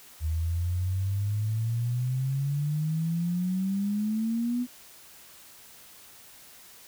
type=exponential sweep; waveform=sine; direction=up; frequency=77.5 to 249.6 Hz; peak=-25 dBFS; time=0.2-4.67 s; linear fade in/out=50 ms; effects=white hiss -51 dBFS RMS until 6.87 s

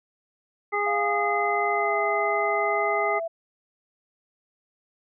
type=harmonic tone; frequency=411 Hz; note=G#4; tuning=18 cents flat; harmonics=1 / 2 / 3 / 5; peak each=-28 / -28 / -28 / -28 dBFS; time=0.72-3.2 s; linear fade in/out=20 ms
type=tone with pitch glide; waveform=sine; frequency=698.5 to 663.9 Hz; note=F5 to E5; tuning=0 to +12 cents; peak=-27 dBFS; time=0.86-3.28 s; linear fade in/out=10 ms; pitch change=-88 cents; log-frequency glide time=1.71-1.97 s
effects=none

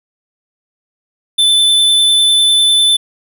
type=tone with vibrato; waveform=square; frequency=3520 Hz; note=A7; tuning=in tune; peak=-8 dBFS; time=1.38-2.97 s; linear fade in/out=10 ms; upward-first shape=triangle; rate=10 Hz; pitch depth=16 cents each way; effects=none

